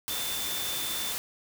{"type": "tone in noise", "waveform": "sine", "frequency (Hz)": 3540, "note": "A7", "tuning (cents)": 10, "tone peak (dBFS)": -35, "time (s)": [0.1, 1.12], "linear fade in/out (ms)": 0, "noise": "white", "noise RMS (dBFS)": -33, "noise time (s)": [0.08, 1.18], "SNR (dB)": -5, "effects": []}